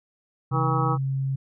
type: harmonic tone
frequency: 160.5 Hz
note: E3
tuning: 46 cents flat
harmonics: 1 / 2 / 3 / 5 / 6 / 7 / 8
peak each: -30 / -32 / -31 / -30 / -33 / -29 / -28 dBFS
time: 0.51-0.98 s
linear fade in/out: 50 ms
type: tone with pitch glide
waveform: sine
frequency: 132.7 to 134.86 Hz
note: C3 to C#3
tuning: +25 to -47 cents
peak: -23 dBFS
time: 0.51-1.36 s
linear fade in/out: 10 ms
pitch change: +28 cents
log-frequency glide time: 0.88-0.95 s
effects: none